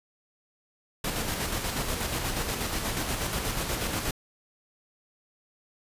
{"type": "noise with tremolo", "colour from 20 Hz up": "pink", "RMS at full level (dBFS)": -29, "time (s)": [1.04, 4.11], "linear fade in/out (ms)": 5, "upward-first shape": "square", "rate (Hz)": 8.3, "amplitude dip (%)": 35, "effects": ["resampled to 32000 Hz"]}